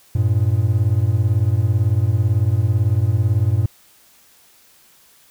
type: beating tone pair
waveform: triangle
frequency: 96.2 / 114.2 Hz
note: G2 / A#2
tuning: -32 / -35 cents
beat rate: 18 Hz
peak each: -15 dBFS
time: 0.15-3.66 s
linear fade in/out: 5 ms
effects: white hiss -52 dBFS RMS until 5.3 s